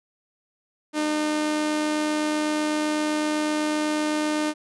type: tone with amplitude modulation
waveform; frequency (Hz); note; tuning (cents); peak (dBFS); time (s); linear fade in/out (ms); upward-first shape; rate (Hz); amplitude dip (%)
sawtooth; 303.7; D#4; -42; -17; 0.93-4.54; 50; sine; 87.9; 30
effects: resampled to 24000 Hz